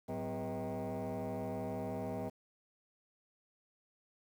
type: tone with frequency modulation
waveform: sine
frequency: 189.5 Hz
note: F#3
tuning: 42 cents sharp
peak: -34 dBFS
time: 0.08-2.3 s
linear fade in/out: 20 ms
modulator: 149 Hz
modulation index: 4
effects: tanh soft clip ceiling -35 dBFS + 10-bit